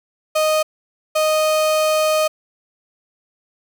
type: tone bursts at uneven times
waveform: 35% pulse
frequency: 621 Hz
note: D#5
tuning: 3 cents flat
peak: -13 dBFS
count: 2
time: 0.35-0.63 / 1.15-2.28 s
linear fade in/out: 10 ms
effects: none